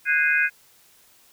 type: chord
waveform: sine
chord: Ab dominant seventh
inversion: third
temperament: equal with one note detuned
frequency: 1480 / 1631.7 / 2093 / 2489 Hz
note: Gb6 / Ab6 / C7 / Eb7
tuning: 0 / -31 / 0 / 0 cents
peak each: -24 / -21 / -26 / -23 dBFS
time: 0.05-0.5 s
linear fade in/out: 50 ms
effects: white hiss -56 dBFS RMS until 1.32 s